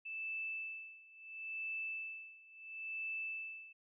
sine tone with tremolo, 2637 Hz, E7, in tune, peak -38 dBFS, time 0.05-3.73 s, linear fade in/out 10 ms, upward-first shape sine, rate 0.73 Hz, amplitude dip 90%, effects none

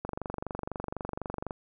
click train, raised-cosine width 1 ms, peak -20 dBFS, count 36, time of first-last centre 0.05-1.508 s, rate 24 Hz, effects none

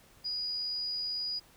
sine tone, 4909 Hz, D#8, 24 cents flat, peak -32 dBFS, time 0.24-1.4 s, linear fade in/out 20 ms, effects pink hiss -60 dBFS RMS until 1.56 s

